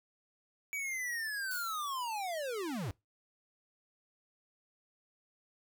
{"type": "linear sweep", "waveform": "square", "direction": "down", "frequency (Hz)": [2300, 82], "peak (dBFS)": -36, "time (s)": [0.73, 2.91], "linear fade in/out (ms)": 0}
{"type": "noise with exponential decay", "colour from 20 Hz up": "violet", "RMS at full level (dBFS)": -41, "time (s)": [1.51, 2.48], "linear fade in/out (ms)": 0, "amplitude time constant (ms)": 210}
{"effects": ["noise-tail reverb RT60 0.2 s tail -22 dB re dry"]}